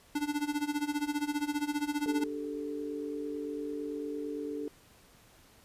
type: tone with tremolo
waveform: square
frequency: 293.7 Hz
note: D4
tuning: in tune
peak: -28 dBFS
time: 0.15-2.24 s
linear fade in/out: 5 ms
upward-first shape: sine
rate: 15 Hz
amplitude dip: 85%
type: chord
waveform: sine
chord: D suspended fourth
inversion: none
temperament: just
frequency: 293.7 / 391.6 / 440.5 Hz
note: D4 / G4 / A4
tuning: 0 / -2 / +2 cents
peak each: -37 / -43 / -38 dBFS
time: 2.06-4.68 s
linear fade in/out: 0 ms
effects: pink hiss -60 dBFS RMS until 5.64 s + resampled to 32000 Hz